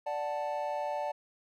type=chord; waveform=triangle; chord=D major; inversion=none; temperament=equal; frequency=587.3 / 740 / 880 Hz; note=D5 / F#5 / A5; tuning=0 / 0 / 0 cents; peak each=-33 / -36 / -34 dBFS; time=0.06-1.12 s; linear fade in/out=10 ms; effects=none